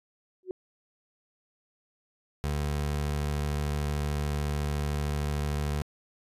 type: tone with exponential growth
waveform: sine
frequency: 370 Hz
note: F#4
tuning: in tune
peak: -26 dBFS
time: 0.43-0.51 s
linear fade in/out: 1 ms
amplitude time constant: 16 ms
type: tone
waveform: 25% pulse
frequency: 73.5 Hz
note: D2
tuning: 2 cents sharp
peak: -24 dBFS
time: 2.44-5.82 s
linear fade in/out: 0 ms
effects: resampled to 32000 Hz